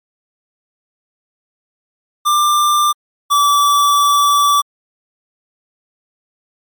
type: tone pair in turn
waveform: square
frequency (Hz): 1188 / 1155.5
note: D6 / D6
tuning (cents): +20 / -28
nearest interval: unison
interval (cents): 48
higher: first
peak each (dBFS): -11 / -10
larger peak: second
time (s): 2.25-2.93 / 3.3-4.62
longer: second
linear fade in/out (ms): 20
effects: MP3 96 kbps